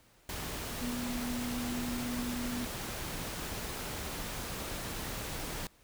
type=tone in noise; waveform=sine; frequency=243.6 Hz; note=B3; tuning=24 cents flat; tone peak=-35 dBFS; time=0.81-2.65 s; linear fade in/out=2 ms; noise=pink; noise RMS=-39 dBFS; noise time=0.29-5.67 s; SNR=+1 dB; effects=pink hiss -64 dBFS RMS until 5.83 s